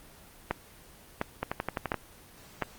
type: two click trains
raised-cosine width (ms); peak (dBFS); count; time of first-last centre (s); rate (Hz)
0.5; -14 / -12; 7 / 4; 1.43-1.943 / 0.51-2.623; 11.7 / 1.42
effects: pink hiss -53 dBFS RMS until 2.78 s + Opus 24 kbps